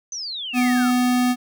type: exponential sweep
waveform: sine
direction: down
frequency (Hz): 6230 to 1244.5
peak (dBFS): -27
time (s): 0.12-0.91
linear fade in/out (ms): 2
type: tone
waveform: square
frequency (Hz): 248.4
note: B3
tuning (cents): +10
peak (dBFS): -17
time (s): 0.53-1.36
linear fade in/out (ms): 50
effects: none